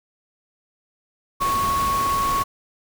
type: tone in noise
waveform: sine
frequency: 1106 Hz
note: C#6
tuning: 4 cents flat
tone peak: -19 dBFS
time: 1.4-2.44 s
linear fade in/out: 20 ms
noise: pink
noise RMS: -29 dBFS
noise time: 1.4-2.44 s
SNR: +7 dB
effects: none